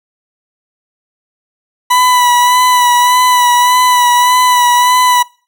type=tone with vibrato; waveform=40% pulse; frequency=987.8 Hz; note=B5; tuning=in tune; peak=-6 dBFS; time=1.9-5.23 s; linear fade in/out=10 ms; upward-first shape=sine; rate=1.7 Hz; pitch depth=27 cents each way; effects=noise-tail reverb RT60 0.4 s tail -24 dB re dry